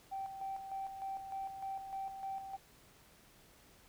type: tone with tremolo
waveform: sine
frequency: 777 Hz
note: G5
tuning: 16 cents flat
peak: -37 dBFS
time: 0.11-2.57 s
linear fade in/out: 20 ms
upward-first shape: square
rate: 3.3 Hz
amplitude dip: 55%
effects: tanh soft clip ceiling -33 dBFS + pink hiss -63 dBFS RMS until 3.88 s